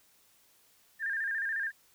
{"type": "tone with vibrato", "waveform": "sine", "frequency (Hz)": 1700, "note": "G#6", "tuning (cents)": 40, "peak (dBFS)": -30, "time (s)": [0.99, 1.72], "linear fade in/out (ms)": 50, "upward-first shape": "square", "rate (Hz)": 14, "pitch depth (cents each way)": 86, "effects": ["white hiss -65 dBFS RMS until 1.94 s"]}